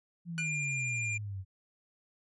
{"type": "exponential sweep", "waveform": "sine", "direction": "down", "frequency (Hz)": [174.61, 92.5], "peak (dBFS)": -36, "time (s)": [0.25, 1.45], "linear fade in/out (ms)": 50}
{"type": "tone", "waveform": "square", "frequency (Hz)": 2398, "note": "D7", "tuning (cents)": 36, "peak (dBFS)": -33, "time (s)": [0.38, 1.18], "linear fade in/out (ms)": 10}
{"type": "tone with exponential decay", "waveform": "sawtooth", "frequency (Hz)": 1481, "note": "F#6", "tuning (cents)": 1, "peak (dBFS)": -31, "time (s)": [0.38, 0.51], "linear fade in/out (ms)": 0, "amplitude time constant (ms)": 27}
{"effects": ["resampled to 24000 Hz"]}